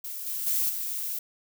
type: noise with level steps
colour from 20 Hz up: violet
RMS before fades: -36 / -32 / -26 / -32 dBFS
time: 0.04-1.19 s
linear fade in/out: 5 ms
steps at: 0.26 / 0.46 / 0.69 s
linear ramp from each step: 10 ms
effects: none